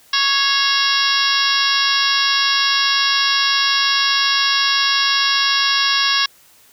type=harmonic tone with a mistuned harmonic; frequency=554.4 Hz; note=C#5; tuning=in tune; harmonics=2 / 3 / 4 / 5 / 6 / 7 / 8 / 9 / 10; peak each=-22 / -21 / -27 / -23 / -22 / -22 / -25 / -23 / -22 dBFS; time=0.13-6.26 s; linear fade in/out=5 ms; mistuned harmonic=4; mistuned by=-42 cents; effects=white hiss -50 dBFS RMS until 6.72 s